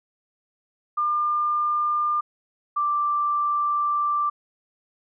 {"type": "tone pair in turn", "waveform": "sine", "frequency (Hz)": [1200, 1176], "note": ["D6", "D6"], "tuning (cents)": [37, 2], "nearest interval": "unison", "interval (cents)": 35, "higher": "first", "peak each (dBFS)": -20, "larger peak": "neither", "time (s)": [[0.97, 2.21], [2.76, 4.3]], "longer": "second", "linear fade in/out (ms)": 10, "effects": []}